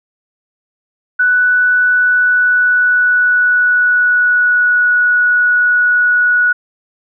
sine tone with pitch glide, 1485 to 1465.4 Hz, F#6 to F#6, +6 to -17 cents, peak -8 dBFS, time 1.19-6.53 s, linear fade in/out 10 ms, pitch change -23 cents, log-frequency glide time 1.8-4.9 s, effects none

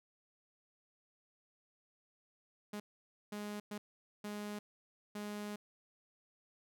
sawtooth tone bursts at uneven times, 207.7 Hz, G#3, in tune, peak -37 dBFS, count 5, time 2.73-2.8 / 3.32-3.6 / 3.71-3.78 / 4.24-4.59 / 5.15-5.56 s, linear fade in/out 5 ms, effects none

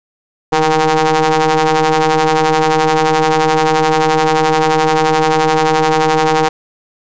sawtooth ring-modulated tone, 155.56 Hz, D#3, in tune, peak -3 dBFS, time 0.52-6.49 s, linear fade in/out 10 ms, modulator 628 Hz, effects resampled to 16000 Hz + 7-bit

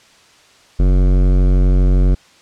sine tone with hard clipping, 46.25 Hz, F#1, in tune, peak -11 dBFS, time 0.79-2.15 s, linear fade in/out 10 ms, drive 16 dB, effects white hiss -48 dBFS RMS until 2.41 s + low-pass 6000 Hz 12 dB/octave

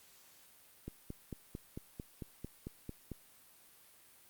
click train, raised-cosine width 3 ms, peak -29 dBFS, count 11, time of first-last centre 0.88-3.117 s, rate 4.47 Hz, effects white hiss -62 dBFS RMS until 4.29 s + Opus 48 kbps

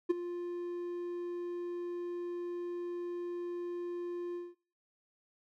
triangle tone with ADSR envelope, 350.1 Hz, F4, 4 cents sharp, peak -20 dBFS, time 0.09-4.55 s, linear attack 16 ms, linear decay 16 ms, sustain -14 dB, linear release 200 ms, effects noise-tail reverb RT60 0.5 s tail -23 dB re dry

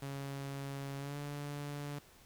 sawtooth tone with pitch glide, 138.59 to 144.56 Hz, C#3 to D3, 0 to -27 cents, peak -36 dBFS, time 0.02-1.99 s, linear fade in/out 5 ms, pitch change +73 cents, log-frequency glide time 0.98-1.17 s, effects pink hiss -61 dBFS RMS until 2.25 s

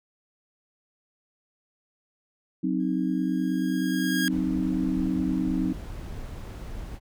sine chord, C diminished, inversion second, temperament equal, 185 / 261.6 / 311.1 Hz, Gb3 / C4 / Eb4, 0 / 0 / 0 cents, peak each -28 / -27 / -28 dBFS, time 2.63-5.73 s, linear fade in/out 10 ms
sawtooth tone with exponential growth, 1633 Hz, G#6, 30 cents flat, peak -21 dBFS, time 2.8-4.28 s, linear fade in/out 0 ms, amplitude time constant 320 ms
brown noise, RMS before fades -37 dBFS, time 4.28-7 s, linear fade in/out 50 ms
effects none

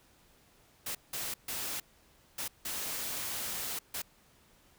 white noise bursts at uneven times, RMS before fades -37 dBFS, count 6, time 0.86-0.95 / 1.13-1.34 / 1.48-1.8 / 2.38-2.48 / 2.65-3.79 / 3.94-4.02 s, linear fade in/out 5 ms, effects pink hiss -64 dBFS RMS until 4.78 s

